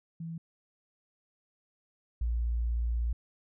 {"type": "tone pair in turn", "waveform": "sine", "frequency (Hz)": [164.81, 58.27], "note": ["E3", "A#1"], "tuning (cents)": [0, 0], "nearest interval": "octave + tritone", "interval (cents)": 1800, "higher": "first", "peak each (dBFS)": [-36, -27], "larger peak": "second", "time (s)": [[0.2, 0.38], [2.21, 3.13]], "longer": "second", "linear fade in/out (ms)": 5, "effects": []}